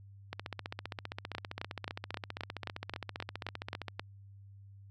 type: two click trains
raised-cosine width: 0.3 ms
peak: -22 / -20 dBFS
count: 55 / 11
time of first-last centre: 0.33-3.883 / 1.35-3.996 s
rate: 15.2 / 3.78 Hz
effects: added 99 Hz sine -51 dBFS peak until 4.9 s